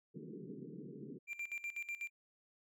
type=band-pass noise; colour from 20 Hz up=pink; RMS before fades=-49 dBFS; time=0.14-1.19 s; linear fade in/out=20 ms; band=140 to 450 Hz; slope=96 dB/octave
type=tone with tremolo; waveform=triangle; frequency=2373 Hz; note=D7; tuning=17 cents sharp; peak=-37 dBFS; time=1.27-2.1 s; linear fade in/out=50 ms; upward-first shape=square; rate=8.1 Hz; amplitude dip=80%
effects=none